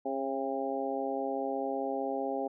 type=harmonic tone with a mistuned harmonic; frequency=135.6 Hz; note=C#3; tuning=38 cents flat; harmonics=2 / 3 / 4 / 5 / 6; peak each=-37 / -37 / -36 / -38 / -37 dBFS; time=0.05-2.48 s; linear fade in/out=10 ms; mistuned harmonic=6; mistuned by=-23 cents; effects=none